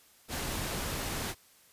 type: noise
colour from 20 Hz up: pink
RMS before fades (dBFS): -35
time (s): 0.28-1.35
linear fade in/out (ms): 50
effects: white hiss -61 dBFS RMS until 1.72 s + resampled to 32000 Hz